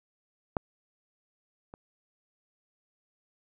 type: clicks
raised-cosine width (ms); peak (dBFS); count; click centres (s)
1; -13 / -30; 2; 0.568 / 1.739
effects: none